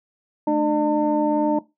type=tone cluster; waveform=sine; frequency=218.3 / 300.7 / 603 / 902 Hz; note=A3 / D4 / D5 / A5; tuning=-13 / +41 / +46 / +43 cents; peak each=-27 / -19 / -23 / -23 dBFS; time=0.47-1.59 s; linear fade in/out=5 ms; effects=noise-tail reverb RT60 0.2 s tail -18 dB re dry + tanh soft clip ceiling -8 dBFS